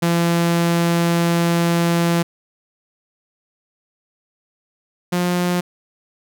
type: tone pair in turn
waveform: sawtooth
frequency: 170 / 177.41 Hz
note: F3 / F3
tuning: -46 / +28 cents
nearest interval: minor second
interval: 74 cents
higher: second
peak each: -11 / -13 dBFS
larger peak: first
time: 0.02-2.23 / 5.12-5.61 s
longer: first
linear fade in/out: 10 ms
effects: none